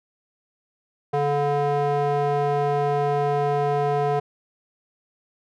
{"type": "tone with band-pass filter", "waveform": "square", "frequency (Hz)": 144.1, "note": "D3", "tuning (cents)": -33, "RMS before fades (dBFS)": -22, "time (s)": [1.13, 4.2], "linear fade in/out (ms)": 10, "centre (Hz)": 620, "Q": 2.1, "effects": []}